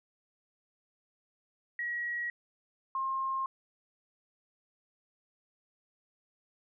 sine tone pair in turn, 1910 / 1065.5 Hz, A#6 / C6, +42 / +31 cents, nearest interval minor seventh, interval 1011 cents, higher first, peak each -32 / -30 dBFS, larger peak second, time 1.79-2.3 / 2.95-3.46 s, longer neither, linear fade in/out 2 ms, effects none

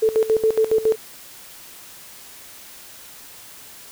sine tone with tremolo, 440.5 Hz, A4, 2 cents sharp, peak -13 dBFS, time 0.02-0.96 s, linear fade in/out 10 ms, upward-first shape square, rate 7.2 Hz, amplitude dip 80%, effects white hiss -42 dBFS RMS until 3.91 s

